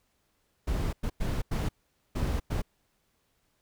brown noise bursts at uneven times, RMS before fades -29 dBFS, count 6, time 0.67-0.93 / 1.03-1.1 / 1.2-1.42 / 1.51-1.69 / 2.15-2.4 / 2.5-2.62 s, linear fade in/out 10 ms, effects pink hiss -73 dBFS RMS until 3.61 s

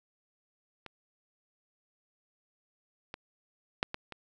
clicks, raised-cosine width 0.3 ms, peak -27 / -23 / -11 / -19 / -26 dBFS, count 5, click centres 0.863 / 3.141 / 3.829 / 3.944 / 4.123 s, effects none

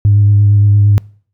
sine tone with vibrato, 102.5 Hz, G#2, 22 cents flat, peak -4 dBFS, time 0.05-0.98 s, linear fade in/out 0 ms, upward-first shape sine, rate 8.7 Hz, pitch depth 19 cents each way, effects noise-tail reverb RT60 0.5 s tail -26 dB re dry + tanh soft clip ceiling -1 dBFS

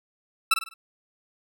20% pulse tone with echo, 1318.5 Hz, E6, in tune, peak -11 dBFS, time 0.51-0.54 s, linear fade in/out 5 ms, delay 50 ms, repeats 4, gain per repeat -8 dB, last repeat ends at 0.74 s, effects none

